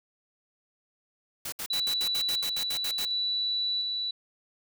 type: noise bursts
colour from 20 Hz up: white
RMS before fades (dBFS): -35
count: 12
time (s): 1.45-3.052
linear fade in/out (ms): 5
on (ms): 73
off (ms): 66
type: tone with tremolo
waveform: sine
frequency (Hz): 3951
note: B7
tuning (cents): 0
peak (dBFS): -26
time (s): 1.7-4.11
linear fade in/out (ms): 5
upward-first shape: square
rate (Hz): 0.71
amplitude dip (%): 25
effects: none